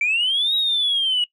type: linear two-way sweep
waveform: sine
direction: up then down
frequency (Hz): 2300 to 3835 to 2891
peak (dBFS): -16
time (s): 0.01-1.24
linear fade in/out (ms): 2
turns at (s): 0.55
effects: noise-tail reverb RT60 0.1 s tail -21 dB re dry + tanh soft clip ceiling -13 dBFS